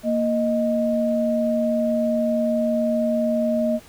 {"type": "tone pair together", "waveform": "sine", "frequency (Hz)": [233.1, 622.3], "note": ["A#3", "D#5"], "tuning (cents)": [0, 0], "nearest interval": "octave + perfect fourth", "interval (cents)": 1700, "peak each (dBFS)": -21, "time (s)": [0.03, 3.8], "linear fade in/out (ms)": 50, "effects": ["pink hiss -48 dBFS RMS until 3.88 s"]}